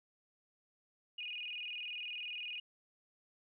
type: tone with vibrato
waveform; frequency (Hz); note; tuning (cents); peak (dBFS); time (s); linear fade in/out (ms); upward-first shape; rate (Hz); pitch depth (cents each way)
sine; 2661; E7; +16; -40; 1.18-2.6; 5; square; 20; 130
effects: none